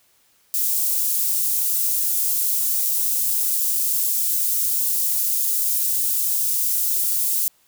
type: high-pass noise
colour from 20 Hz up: white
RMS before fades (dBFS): -21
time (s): 0.54-7.48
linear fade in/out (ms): 0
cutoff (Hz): 9100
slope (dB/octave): 12
effects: white hiss -60 dBFS RMS until 7.67 s